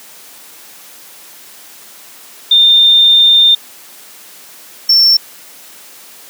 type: tone pair in turn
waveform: sine / triangle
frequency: 3614 / 5415 Hz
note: A7 / E8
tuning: +46 / +46 cents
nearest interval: perfect fifth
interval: 700 cents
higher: second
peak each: -4 dBFS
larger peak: neither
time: 2.51-3.55 / 4.89-5.17 s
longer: first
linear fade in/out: 5 ms
effects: white hiss -37 dBFS RMS until 6.29 s + high-pass 200 Hz 12 dB/octave